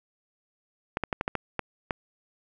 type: clicks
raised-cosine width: 0.5 ms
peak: -12 dBFS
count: 8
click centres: 0.971 / 1.037 / 1.128 / 1.211 / 1.279 / 1.353 / 1.593 / 1.908 s
effects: none